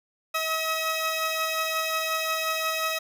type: tone pair together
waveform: 15% pulse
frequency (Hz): 640.8 / 1276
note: E5 / D#6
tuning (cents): -49 / +43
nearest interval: octave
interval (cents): 1192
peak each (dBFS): -22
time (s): 0.34-2.99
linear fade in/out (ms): 10
effects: none